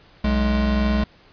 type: tone pair together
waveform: square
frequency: 62.52 / 210 Hz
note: B1 / G#3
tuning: +22 / +19 cents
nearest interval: octave + major sixth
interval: 2097 cents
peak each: -21 / -21 dBFS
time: 0.24-1.04 s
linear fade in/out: 5 ms
effects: pink hiss -52 dBFS RMS until 1.32 s + resampled to 11025 Hz